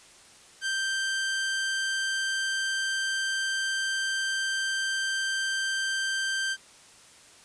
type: tone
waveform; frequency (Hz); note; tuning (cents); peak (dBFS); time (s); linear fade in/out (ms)
sawtooth; 1568; G6; 0; -23; 0.61-6.57; 50
effects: white hiss -53 dBFS RMS until 7.44 s + resampled to 22050 Hz